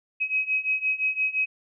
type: beating tone pair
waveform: sine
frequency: 2539 / 2544.8 Hz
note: D#7 / D#7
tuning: +34 / +38 cents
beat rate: 5.8 Hz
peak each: -27 / -25 dBFS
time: 0.2-1.46 s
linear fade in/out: 20 ms
effects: none